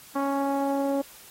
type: tone with low-pass filter sweep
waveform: sawtooth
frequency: 277.2 Hz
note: C#4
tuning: in tune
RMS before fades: -26 dBFS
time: 0.15-1.02 s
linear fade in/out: 10 ms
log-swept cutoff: 1100 to 640 Hz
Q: 2.7
effects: white hiss -49 dBFS RMS until 1.3 s + AAC 48 kbps